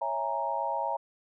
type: chord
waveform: sine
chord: A# half-diminished seventh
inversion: first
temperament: equal with one note detuned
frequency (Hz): 554.4 / 659.3 / 823.9 / 932.3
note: C#5 / E5 / G#5 / A#5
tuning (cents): 0 / 0 / -14 / 0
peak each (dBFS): -36 / -35 / -34 / -31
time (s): 0.01-0.97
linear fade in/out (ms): 10
effects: none